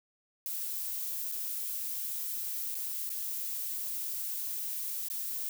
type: noise with dropouts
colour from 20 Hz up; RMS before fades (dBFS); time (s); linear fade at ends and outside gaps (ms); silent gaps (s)
violet; -36; 0.46-5.49; 1; 1.317-1.321 / 2.746-2.751 / 3.093-3.101 / 5.085-5.1
effects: none